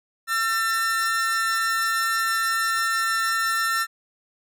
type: tone pair together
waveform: 45% pulse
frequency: 1348 / 1799.4 Hz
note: E6 / A6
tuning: +38 / +38 cents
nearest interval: perfect fourth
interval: 500 cents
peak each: -24 dBFS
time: 0.27-3.87 s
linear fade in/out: 50 ms
effects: none